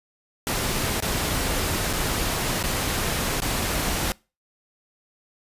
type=noise with dropouts; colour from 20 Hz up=pink; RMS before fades=-25 dBFS; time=0.47-4.12 s; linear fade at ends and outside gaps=0 ms; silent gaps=1.003-1.024 / 1.929-1.935 / 2.628-2.638 / 3.403-3.42 s; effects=noise-tail reverb RT60 0.3 s tail -24 dB re dry + resampled to 32000 Hz